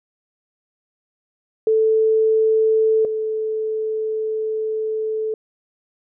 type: tone pair in turn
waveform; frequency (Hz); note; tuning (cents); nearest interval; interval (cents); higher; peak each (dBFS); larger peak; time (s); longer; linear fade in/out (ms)
sine; 440 / 436.7; A4 / A4; 0 / -13; unison; 13; first; -13 / -20; first; 1.67-3.05 / 3.05-5.34; second; 2
effects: none

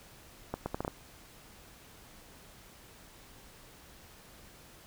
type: accelerating click train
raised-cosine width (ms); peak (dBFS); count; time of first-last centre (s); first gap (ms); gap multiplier
1; -19; 6; 0.54-0.879; 120; 0.71
effects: pink hiss -55 dBFS RMS until 4.86 s

